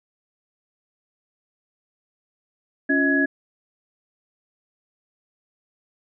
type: tone cluster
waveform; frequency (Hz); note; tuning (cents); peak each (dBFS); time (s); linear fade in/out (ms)
sine; 278.2 / 349.5 / 634 / 1678; C#4 / F4 / D#5 / G#6; +6 / +1 / +32 / +17; -20 / -28 / -29 / -20; 2.89-3.26; 10
effects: none